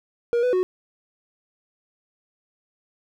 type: tone with pitch steps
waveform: triangle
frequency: 473.8 / 497.3 / 368 Hz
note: A#4 / B4 / F#4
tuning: +28 / +12 / -9 cents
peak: -16 dBFS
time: 0.33-0.63 s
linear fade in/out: 0 ms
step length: 100 ms
effects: none